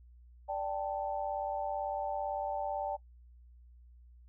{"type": "chord", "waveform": "sine", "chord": "D suspended fourth", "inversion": "none", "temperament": "just", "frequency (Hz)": [587.3, 783.1, 881], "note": ["D5", "G5", "A5"], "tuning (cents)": [0, -2, 2], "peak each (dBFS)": [-37, -36, -39], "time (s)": [0.48, 2.97], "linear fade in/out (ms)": 20, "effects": ["noise-tail reverb RT60 0.1 s tail -19 dB re dry", "added 60 Hz sine -54 dBFS peak until 4.28 s"]}